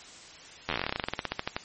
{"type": "slowing click train", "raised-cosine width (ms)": 0.3, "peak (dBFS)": -12, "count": 24, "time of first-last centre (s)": [0.69, 1.565], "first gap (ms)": 11, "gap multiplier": 1.1, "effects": ["white hiss -48 dBFS RMS until 1.64 s", "MP3 32 kbps"]}